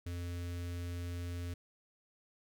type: tone with notch filter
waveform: square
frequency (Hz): 87.31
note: F2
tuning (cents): 0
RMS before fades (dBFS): -40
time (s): 0.06-1.54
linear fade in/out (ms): 5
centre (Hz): 870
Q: 1
effects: none